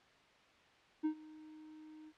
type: tone with ADSR envelope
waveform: triangle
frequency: 310 Hz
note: D#4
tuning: 6 cents flat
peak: -28 dBFS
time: 1.03-2.13 s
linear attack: 23 ms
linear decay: 88 ms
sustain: -22 dB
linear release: 52 ms
effects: white hiss -65 dBFS RMS until 2.17 s + low-pass 3000 Hz 12 dB/octave